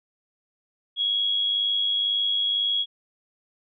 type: tone with amplitude modulation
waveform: sine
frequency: 3322 Hz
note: G#7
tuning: in tune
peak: -19 dBFS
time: 0.96-2.86 s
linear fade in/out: 50 ms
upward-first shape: sine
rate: 102 Hz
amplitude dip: 45%
effects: none